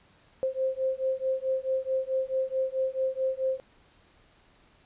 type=beating tone pair; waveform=sine; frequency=523.3 / 527.9 Hz; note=C5 / C5; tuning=0 / +15 cents; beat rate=4.6 Hz; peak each=-29 dBFS; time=0.43-3.6 s; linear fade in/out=0 ms; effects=pink hiss -61 dBFS RMS until 4.85 s + resampled to 8000 Hz